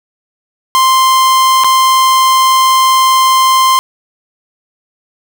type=tone with dropouts; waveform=45% pulse; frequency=1046.5 Hz; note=C6; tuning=in tune; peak=-6 dBFS; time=0.75-3.79 s; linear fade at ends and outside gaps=0 ms; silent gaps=1.637-1.644 s; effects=none